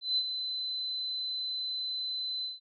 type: tone with ADSR envelope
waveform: sine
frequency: 4035 Hz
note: B7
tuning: 36 cents sharp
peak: -24 dBFS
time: 0.01-2.6 s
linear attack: 160 ms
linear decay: 58 ms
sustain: -8 dB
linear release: 160 ms
effects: none